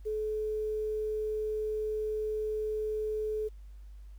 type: tone with quantisation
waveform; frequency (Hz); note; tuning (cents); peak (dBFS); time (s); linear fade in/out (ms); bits
sine; 430; A4; -40; -30; 0.05-3.49; 20; 10
effects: added 50 Hz sine -45 dBFS peak until 4.18 s + pink hiss -71 dBFS RMS until 4.18 s